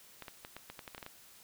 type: clicks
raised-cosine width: 0.3 ms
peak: -28 dBFS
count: 11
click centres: 0.223 / 0.282 / 0.449 / 0.566 / 0.7 / 0.792 / 0.878 / 0.948 / 0.98 / 1.028 / 1.064 s
effects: white hiss -58 dBFS RMS until 1.43 s